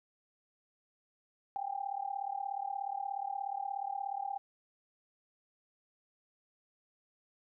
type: tone with amplitude modulation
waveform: sine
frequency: 794 Hz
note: G5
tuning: 22 cents sharp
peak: -31 dBFS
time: 1.56-4.38 s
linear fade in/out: 0 ms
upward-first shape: sine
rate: 36.8 Hz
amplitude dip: 90%
effects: none